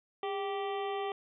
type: harmonic tone with a mistuned harmonic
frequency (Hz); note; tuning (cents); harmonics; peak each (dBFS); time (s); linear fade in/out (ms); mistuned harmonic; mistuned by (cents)
389.7; G4; -10; 1 / 2 / 3 / 5 / 6 / 7 / 8 / 9; -35 / -37 / -42 / -48 / -51 / -52 / -48 / -55; 0.23-1.12; 2; 1; +63
effects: none